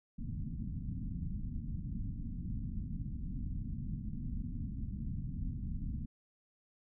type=low-pass noise; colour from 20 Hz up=pink; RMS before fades=-39 dBFS; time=0.18-6.06 s; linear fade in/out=10 ms; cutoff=250 Hz; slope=48 dB/octave; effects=none